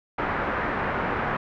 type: low-pass noise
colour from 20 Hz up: white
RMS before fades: -27 dBFS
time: 0.18-1.37 s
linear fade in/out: 5 ms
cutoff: 1700 Hz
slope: 24 dB/octave
effects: none